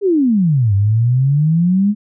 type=exponential two-way sweep; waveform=sine; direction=down then up; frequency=420.2 to 97 to 212.8 Hz; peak=-10 dBFS; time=0.01-1.95 s; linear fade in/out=50 ms; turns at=0.74 s; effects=none